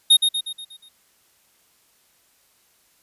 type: tone with echo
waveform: square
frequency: 3714 Hz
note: A#7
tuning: 7 cents flat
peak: -10 dBFS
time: 0.1-0.17 s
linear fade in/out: 10 ms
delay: 120 ms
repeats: 6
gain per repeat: -6 dB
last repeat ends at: 0.89 s
effects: white hiss -61 dBFS RMS until 3.02 s + resampled to 32000 Hz